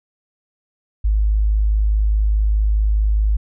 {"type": "tone", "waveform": "sine", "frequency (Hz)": 52.4, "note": "G#1", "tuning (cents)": 16, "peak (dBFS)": -13, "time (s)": [1.04, 3.37], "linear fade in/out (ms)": 10, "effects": []}